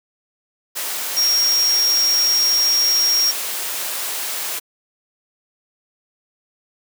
sine tone in noise, 5588 Hz, F8, in tune, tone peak -14 dBFS, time 1.16-3.32 s, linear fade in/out 20 ms, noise white, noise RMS -25 dBFS, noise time 0.75-4.6 s, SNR +8 dB, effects high-pass 400 Hz 12 dB/octave

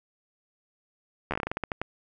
slowing click train, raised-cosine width 0.5 ms, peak -14 dBFS, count 13, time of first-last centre 1.31-1.816 s, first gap 12 ms, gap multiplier 1.21, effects none

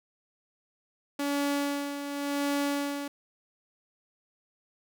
sawtooth tone with tremolo, 284.5 Hz, C#4, 45 cents sharp, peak -22 dBFS, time 1.19-3.08 s, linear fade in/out 5 ms, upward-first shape sine, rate 0.91 Hz, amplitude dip 60%, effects none

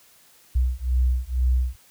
sine beating tone pair, 61.7 / 63.8 Hz, B1 / C2, -1 / -43 cents, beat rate 2.1 Hz, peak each -22 dBFS, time 0.55-1.76 s, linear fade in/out 10 ms, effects white hiss -55 dBFS RMS until 1.9 s

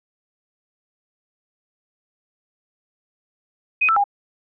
sine tone with pitch steps, 2506 / 1325 / 809 Hz, D#7 / E6 / G#5, +12 / +9 / -46 cents, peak -14 dBFS, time 3.81-4.041 s, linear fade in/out 10 ms, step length 77 ms, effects none

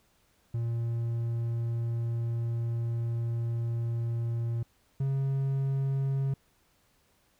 triangle tone pair in turn, 116.6 / 136.03 Hz, A#2 / C#3, +1 / -32 cents, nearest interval minor third, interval 267 cents, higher second, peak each -26 / -24 dBFS, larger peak second, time 0.54-4.63 / 5-6.34 s, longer first, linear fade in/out 5 ms, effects pink hiss -68 dBFS RMS until 7.39 s

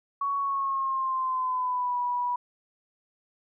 sine tone with pitch glide, 1117 to 978 Hz, C#6 to B5, +13 to -17 cents, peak -25 dBFS, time 0.21-2.36 s, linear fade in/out 5 ms, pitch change -230 cents, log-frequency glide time 0.38-1.98 s, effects none

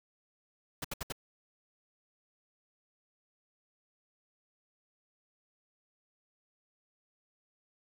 pink noise bursts, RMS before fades -37 dBFS, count 4, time 0.82-1.124 s, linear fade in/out 5 ms, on 25 ms, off 68 ms, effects none

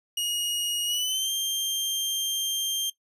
sawtooth tone with pitch glide, 2879 to 3176 Hz, F#7 to G7, -48 to +22 cents, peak -22 dBFS, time 0.17-2.9 s, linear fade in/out 5 ms, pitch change +170 cents, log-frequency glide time 0.86-1.31 s, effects noise-tail reverb RT60 0.1 s tail -18 dB re dry + resampled to 32000 Hz

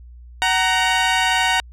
15% pulse tone pair together, 750.3 / 932.3 Hz, F#5 / A#5, +24 / 0 cents, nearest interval major third, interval 376 cents, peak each -12 dBFS, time 0.42-1.6 s, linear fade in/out 0 ms, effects added 60 Hz sine -38 dBFS peak until 1.72 s + low-pass 8000 Hz 12 dB/octave

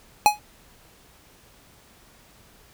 square tone with exponential decay, 838 Hz, G#5, 15 cents sharp, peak -9 dBFS, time 0.26-0.39 s, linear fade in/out 0 ms, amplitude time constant 27 ms, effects pink hiss -54 dBFS RMS until 2.73 s

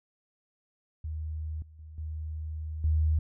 sine tone with level steps, 78 Hz, D#2, 5 cents sharp, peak -32 / -49 / -43 / -33 / -22 dBFS, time 1.04-3.19 s, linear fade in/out 5 ms, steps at 1.62 / 1.79 / 1.98 / 2.84 s, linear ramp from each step 2 ms, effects none

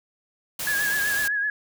white noise, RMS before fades -30 dBFS, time 0.59-1.28 s, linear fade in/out 5 ms
sine tone with vibrato, 1668 Hz, G#6, 7 cents sharp, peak -22 dBFS, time 0.67-1.5 s, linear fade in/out 2 ms, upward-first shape triangle, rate 7.9 Hz, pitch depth 59 cents each way
effects none

